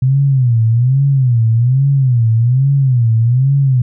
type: tone with vibrato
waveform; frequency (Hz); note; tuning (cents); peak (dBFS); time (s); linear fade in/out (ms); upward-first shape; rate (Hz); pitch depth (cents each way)
sine; 125.4; B2; +27; -8; 0.02-3.82; 5; sine; 1.2; 190
effects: none